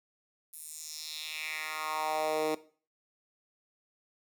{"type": "tone with high-pass filter sweep", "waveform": "10% pulse", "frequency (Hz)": 155.56, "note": "D#3", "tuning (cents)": 0, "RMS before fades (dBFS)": -35, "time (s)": [0.53, 2.55], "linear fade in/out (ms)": 5, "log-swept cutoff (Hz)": [11000, 370], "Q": 2.6, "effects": ["noise-tail reverb RT60 0.4 s tail -17 dB re dry"]}